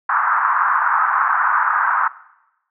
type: band-pass noise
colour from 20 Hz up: white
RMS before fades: -17 dBFS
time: 0.09-2.08 s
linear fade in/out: 5 ms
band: 910 to 1500 Hz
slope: 48 dB/octave
effects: noise-tail reverb RT60 0.9 s tail -19 dB re dry